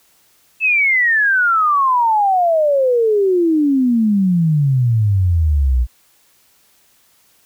sine exponential sweep, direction down, 2649 to 58.27 Hz, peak -11 dBFS, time 0.6-5.87 s, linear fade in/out 50 ms, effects white hiss -55 dBFS RMS until 7.45 s

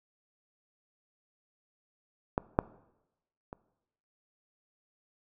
clicks, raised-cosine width 1 ms, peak -13 / -8 / -27 dBFS, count 3, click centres 2.379 / 2.589 / 3.529 s, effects noise-tail reverb RT60 0.9 s tail -20 dB re dry

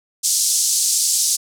white band-pass noise, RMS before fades -18 dBFS, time 0.23-1.37 s, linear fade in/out 20 ms, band 4900 to 9300 Hz, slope 24 dB/octave, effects none

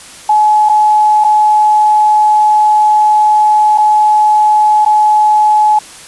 sine tone with dropouts, 850 Hz, G#5, 40 cents sharp, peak -5 dBFS, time 0.29-5.79 s, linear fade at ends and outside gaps 5 ms, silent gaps 0.69-0.695 / 1.241-1.246 / 3.777-3.782 / 4.85-4.86 s, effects white hiss -33 dBFS RMS until 6.07 s + resampled to 24000 Hz

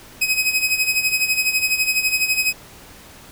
sawtooth tone with tremolo, 2531 Hz, D#7, 29 cents sharp, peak -11 dBFS, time 0.21-2.53 s, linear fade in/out 10 ms, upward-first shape sine, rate 12 Hz, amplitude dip 70%, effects pink hiss -43 dBFS RMS until 3.31 s

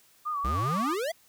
sine tone with vibrato, 1174.7 Hz, D6, in tune, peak -28 dBFS, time 0.25-0.95 s, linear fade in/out 20 ms, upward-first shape sine, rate 5 Hz, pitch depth 85 cents each way
square exponential sweep, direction up, 58.27 to 698.5 Hz, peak -29 dBFS, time 0.44-1.12 s, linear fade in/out 10 ms
effects white hiss -61 dBFS RMS until 1.28 s

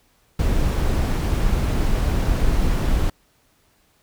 brown noise, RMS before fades -19 dBFS, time 0.39-3.1 s, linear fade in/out 5 ms, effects pink hiss -61 dBFS RMS until 4.02 s

